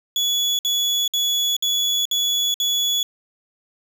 35% pulse tone bursts, 3400 Hz, G#7, 40 cents sharp, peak -16 dBFS, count 6, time 0.16-3.03 s, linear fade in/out 2 ms, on 430 ms, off 58 ms, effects none

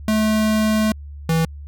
square tone pair in turn, 216.2 / 163.04 Hz, A3 / E3, -30 / -19 cents, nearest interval perfect fourth, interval 489 cents, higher first, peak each -16 dBFS, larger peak neither, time 0.08-0.92 / 1.29-1.45 s, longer first, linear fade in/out 2 ms, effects added 72 Hz sine -32 dBFS peak until 1.67 s

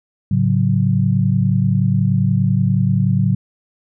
sine chord, F# minor, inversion first, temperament equal with one note detuned, 108.17 / 138.59 / 185 Hz, A2 / C#3 / F#3, -29 / 0 / 0 cents, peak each -17 dBFS, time 0.31-3.35 s, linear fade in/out 5 ms, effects none

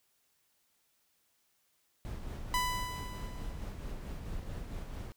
brown noise with tremolo, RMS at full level -39 dBFS, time 2.05-5.12 s, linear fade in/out 0 ms, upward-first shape sine, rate 4.5 Hz, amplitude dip 35%
sawtooth tone with exponential decay, 996 Hz, B5, 14 cents sharp, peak -24 dBFS, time 2.54-3.79 s, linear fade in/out 1 ms, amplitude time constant 270 ms
effects white hiss -74 dBFS RMS until 5.16 s

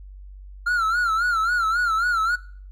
triangle tone with vibrato, 1380 Hz, F6, 21 cents flat, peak -17 dBFS, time 0.66-2.36 s, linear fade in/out 10 ms, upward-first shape sine, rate 3.7 Hz, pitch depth 110 cents each way, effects noise-tail reverb RT60 0.5 s tail -20 dB re dry + added 48 Hz sine -38 dBFS peak until 2.71 s

